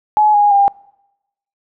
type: tone with pitch steps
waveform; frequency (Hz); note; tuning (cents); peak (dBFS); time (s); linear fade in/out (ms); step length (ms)
sine; 848 / 824.3 / 801.3; G#5 / G#5 / G5; +36 / -13 / +38; -8; 0.17-0.68; 0; 170
effects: noise-tail reverb RT60 0.9 s tail -24 dB re dry